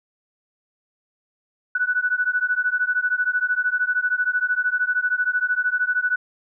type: beating tone pair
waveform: sine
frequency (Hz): 1477 / 1490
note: F#6 / F#6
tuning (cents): -3 / +12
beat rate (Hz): 13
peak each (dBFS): -22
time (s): 1.75-6.16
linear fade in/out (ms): 5
effects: none